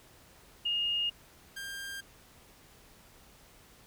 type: tone pair in turn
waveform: sine / sawtooth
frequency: 2845 / 1596.7 Hz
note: F7 / G6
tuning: +31 / +31 cents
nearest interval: minor seventh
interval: 1000 cents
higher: first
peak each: -28 / -35 dBFS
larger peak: first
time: 0.65-1.1 / 1.56-2.01 s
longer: neither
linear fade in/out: 10 ms
effects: pink hiss -58 dBFS RMS until 3.86 s